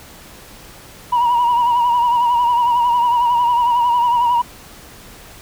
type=tone with vibrato; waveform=sine; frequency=960 Hz; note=B5; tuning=49 cents flat; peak=-10 dBFS; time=1.12-4.42 s; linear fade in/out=10 ms; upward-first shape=sine; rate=11 Hz; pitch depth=52 cents each way; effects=tanh soft clip ceiling -10 dBFS + pink hiss -40 dBFS RMS until 5.41 s